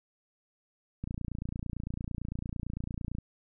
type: click train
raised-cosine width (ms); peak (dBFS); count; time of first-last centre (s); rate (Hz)
5; -23; 63; 1.04-3.185; 28.9
effects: none